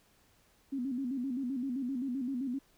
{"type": "tone with vibrato", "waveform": "sine", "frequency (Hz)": 258.7, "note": "C4", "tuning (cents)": -19, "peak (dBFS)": -32, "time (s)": [0.72, 2.59], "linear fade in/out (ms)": 10, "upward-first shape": "square", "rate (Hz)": 7.7, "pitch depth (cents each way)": 100, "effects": ["pink hiss -67 dBFS RMS until 2.77 s"]}